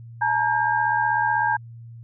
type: tone cluster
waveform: sine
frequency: 858 / 934 / 1603 Hz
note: A5 / A#5 / G6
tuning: -44 / +3 / +38 cents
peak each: -23 dBFS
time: 0.21-1.57 s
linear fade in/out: 10 ms
effects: added 116 Hz sine -38 dBFS peak until 2.03 s